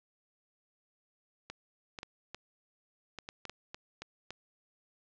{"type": "clicks", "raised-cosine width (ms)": 0.2, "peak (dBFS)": -24, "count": 11, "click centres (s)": [1.5, 1.988, 2.031, 2.346, 3.187, 3.289, 3.453, 3.496, 3.745, 4.02, 4.306], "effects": ["low-pass 6000 Hz 12 dB/octave", "11-bit"]}